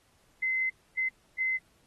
sine tone bursts at uneven times, 2056 Hz, C7, 31 cents flat, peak -26 dBFS, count 3, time 0.42-0.7 / 0.97-1.09 / 1.38-1.58 s, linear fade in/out 10 ms, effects pink hiss -67 dBFS RMS until 1.86 s + AAC 32 kbps

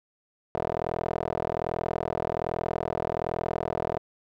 15% pulse tone with band-pass filter, 41.25 Hz, E1, 2 cents sharp, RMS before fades -30 dBFS, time 0.55-3.98 s, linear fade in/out 0 ms, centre 620 Hz, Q 2.4, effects none

